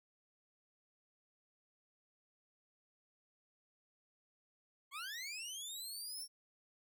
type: linear sweep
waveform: 20% pulse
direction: up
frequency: 1046.5 to 5530 Hz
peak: -38 dBFS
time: 4.91-6.28 s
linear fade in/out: 50 ms
effects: none